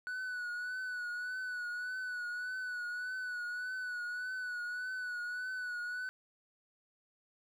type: tone with vibrato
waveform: triangle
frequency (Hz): 1480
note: F#6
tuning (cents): 0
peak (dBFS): -35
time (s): 0.07-6.09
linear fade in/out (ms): 0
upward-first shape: triangle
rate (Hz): 1.7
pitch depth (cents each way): 48
effects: none